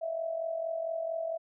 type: tone with amplitude modulation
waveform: sine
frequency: 657 Hz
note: E5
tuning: 6 cents flat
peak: -28 dBFS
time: 0.01-1.38 s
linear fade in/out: 20 ms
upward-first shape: sine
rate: 44.4 Hz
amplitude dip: 65%
effects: none